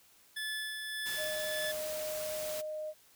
25% pulse tone with tremolo, 1730 Hz, A6, 30 cents flat, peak -31 dBFS, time 0.36-1.72 s, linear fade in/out 10 ms, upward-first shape sine, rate 1.7 Hz, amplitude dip 35%
white noise, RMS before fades -42 dBFS, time 1.05-2.62 s, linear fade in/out 20 ms
sine tone, 616 Hz, D#5, 17 cents flat, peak -36 dBFS, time 1.16-2.94 s, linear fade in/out 50 ms
effects white hiss -63 dBFS RMS until 3.15 s

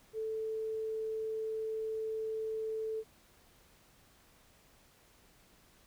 sine tone, 440 Hz, A4, in tune, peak -34 dBFS, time 0.13-3.04 s, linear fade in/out 50 ms, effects pink hiss -64 dBFS RMS until 5.86 s

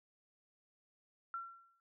sine tone with exponential decay, 1360 Hz, F6, 46 cents flat, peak -37 dBFS, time 1.34-1.8 s, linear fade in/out 1 ms, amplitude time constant 100 ms, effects none

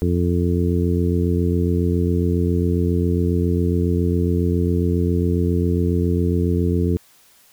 harmonic tone, 87.31 Hz, F2, in tune, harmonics 1 / 2 / 3 / 4 / 5, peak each -19 / -22 / -24 / -25 / -26 dBFS, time 0.02-6.97 s, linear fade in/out 0 ms, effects white hiss -53 dBFS RMS until 7.52 s

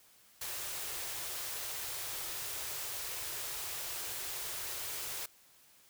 white band-stop noise, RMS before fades -40 dBFS, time 0.41-5.26 s, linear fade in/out 5 ms, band 150 to 320 Hz, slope 48 dB/octave, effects white hiss -63 dBFS RMS until 5.89 s

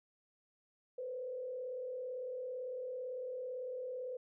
sine tone with frequency modulation, 506 Hz, B4, 42 cents sharp, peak -39 dBFS, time 0.98-4.17 s, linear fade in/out 5 ms, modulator 37.9 Hz, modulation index 0.59, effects none

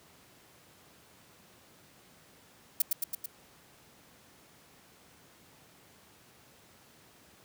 violet noise with echo, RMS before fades -24 dBFS, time 2.8-2.82 s, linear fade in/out 5 ms, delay 110 ms, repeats 4, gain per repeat -3 dB, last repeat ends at 3.26 s, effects pink hiss -59 dBFS RMS until 7.44 s + high-pass 100 Hz 12 dB/octave

